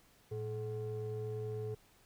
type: ring-modulated tone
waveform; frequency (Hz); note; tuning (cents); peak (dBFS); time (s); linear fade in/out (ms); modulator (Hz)
triangle; 158.3; D#3; +30; -32; 0.31-1.75; 10; 271
effects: pink hiss -66 dBFS RMS until 2.05 s